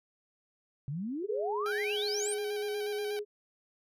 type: exponential sweep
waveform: sine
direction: up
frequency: 130.81 to 9420 Hz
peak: -33 dBFS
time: 0.88-2.34 s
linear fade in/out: 0 ms
type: tone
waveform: sine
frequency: 416.2 Hz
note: G#4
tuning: 4 cents sharp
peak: -32 dBFS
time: 1.22-3.25 s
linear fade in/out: 50 ms
type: tone with vibrato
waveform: 10% pulse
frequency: 780 Hz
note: G5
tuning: 9 cents flat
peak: -32 dBFS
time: 1.66-3.19 s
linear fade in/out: 0 ms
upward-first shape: square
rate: 8.3 Hz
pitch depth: 37 cents each way
effects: none